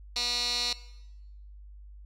15% pulse tone with band-pass filter, 242.1 Hz, B3, 34 cents flat, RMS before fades -30 dBFS, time 0.16-0.73 s, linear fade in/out 2 ms, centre 4500 Hz, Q 4.7, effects noise-tail reverb RT60 0.9 s tail -17 dB re dry + added 50 Hz sine -45 dBFS peak until 2.05 s

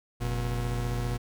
40% pulse tone pair together, 45.01 / 120 Hz, F#1 / B2, -47 / -49 cents, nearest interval octave + perfect fourth, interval 1698 cents, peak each -31 / -29 dBFS, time 0.2-1.18 s, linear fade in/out 20 ms, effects none

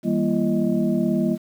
sine tone cluster, 162.3 / 198.1 / 236.9 / 337.7 / 624 Hz, E3 / G3 / A#3 / E4 / D#5, -27 / +18 / +28 / +42 / +5 cents, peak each -28 / -22 / -22 / -25 / -29 dBFS, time 0.03-1.38 s, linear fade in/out 50 ms, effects tanh soft clip ceiling -7 dBFS + 8-bit

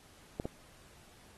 clicks, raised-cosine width 2 ms, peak -22 dBFS, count 2, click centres 0.399 / 0.455 s, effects pink hiss -60 dBFS RMS until 1.37 s + AAC 32 kbps

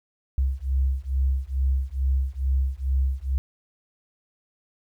sine beating tone pair, 65.41 / 67.71 Hz, C2 / C#2, 0 / -40 cents, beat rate 2.3 Hz, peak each -24 / -24 dBFS, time 0.38-3.38 s, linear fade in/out 0 ms, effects 10-bit

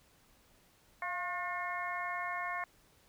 harmonic tone with a mistuned harmonic, 359.2 Hz, F4, 49 cents sharp, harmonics 2 / 3 / 4 / 5 / 6, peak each -41 / -39 / -46 / -41 / -42 dBFS, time 1.02-2.64 s, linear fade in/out 2 ms, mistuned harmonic 2, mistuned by -45 cents, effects pink hiss -66 dBFS RMS until 3.08 s

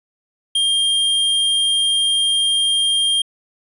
square tone, 3206 Hz, G7, 38 cents sharp, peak -15 dBFS, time 0.55-3.22 s, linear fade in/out 5 ms, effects resampled to 24000 Hz

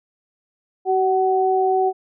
sine tone pair together, 380 / 750.6 Hz, F#4 / F#5, +46 / +25 cents, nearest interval octave, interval 1179 cents, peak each -18 dBFS, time 0.85-1.93 s, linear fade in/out 50 ms, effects none

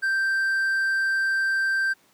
triangle tone, 1568 Hz, G6, in tune, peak -19 dBFS, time 0.02-1.94 s, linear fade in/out 20 ms, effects pink hiss -60 dBFS RMS until 2.13 s + high-pass 200 Hz 12 dB/octave

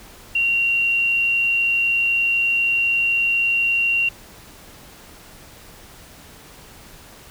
sine tone, 2756 Hz, F7, 24 cents flat, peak -16 dBFS, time 0.35-4.09 s, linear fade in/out 5 ms, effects pink hiss -44 dBFS RMS until 7.3 s

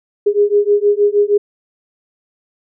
sine beating tone pair, 407.9 / 414.3 Hz, G#4 / G#4, -31 / -4 cents, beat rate 6.4 Hz, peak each -13 dBFS, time 0.26-1.38 s, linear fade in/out 10 ms, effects none

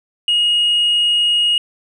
sine tone, 2876 Hz, F#7, 50 cents flat, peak -10 dBFS, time 0.28-1.58 s, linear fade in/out 2 ms, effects tanh soft clip ceiling -10 dBFS

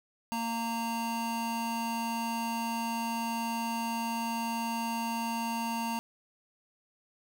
square tone pair together, 230.2 / 921 Hz, A#3 / A#5, -22 / -21 cents, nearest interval 2 octaves, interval 2401 cents, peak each -35 / -34 dBFS, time 0.32-5.99 s, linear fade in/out 0 ms, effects none

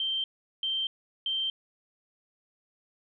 sine tone bursts, 3136 Hz, G7, in tune, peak -27 dBFS, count 3, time 0-1.5 s, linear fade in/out 2 ms, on 240 ms, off 390 ms, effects none

